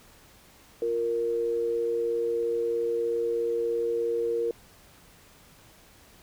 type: tone pair together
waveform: sine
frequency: 349.2 / 466.1 Hz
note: F4 / A#4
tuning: 0 / 0 cents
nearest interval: perfect fourth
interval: 500 cents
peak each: -33 / -25 dBFS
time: 0.82-4.51 s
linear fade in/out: 2 ms
effects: pink hiss -55 dBFS RMS until 6.22 s